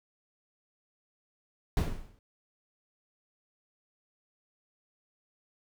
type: noise with exponential decay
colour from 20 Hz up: brown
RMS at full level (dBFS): -22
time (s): 1.77-2.19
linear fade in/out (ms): 1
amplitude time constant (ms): 90
effects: none